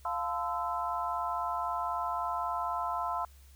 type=chord; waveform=sine; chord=F major seventh; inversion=none; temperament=equal with one note detuned; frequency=698.5 / 880 / 1023.8 / 1318.5 Hz; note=F5 / A5 / C6 / E6; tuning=0 / 0 / -38 / 0 cents; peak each=-36 / -38 / -34 / -37 dBFS; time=0.05-3.25 s; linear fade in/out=2 ms; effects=added 68 Hz sine -53 dBFS peak until 3.55 s + white hiss -63 dBFS RMS until 3.55 s